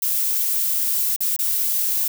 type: noise with dropouts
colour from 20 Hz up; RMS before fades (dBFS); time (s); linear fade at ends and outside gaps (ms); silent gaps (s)
violet; -21; 0.02-2.08; 5; 1.163-1.205 / 1.364-1.389
effects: none